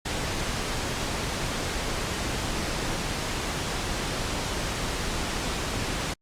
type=noise; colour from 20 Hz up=pink; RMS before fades=-29 dBFS; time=0.05-6.14 s; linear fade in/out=10 ms; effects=low-pass 8000 Hz 12 dB/octave + Opus 48 kbps